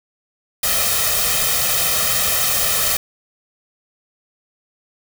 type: noise with comb filter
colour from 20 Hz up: white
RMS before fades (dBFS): -18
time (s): 0.63-2.97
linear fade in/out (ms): 5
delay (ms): 1.6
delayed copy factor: +0.85
effects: none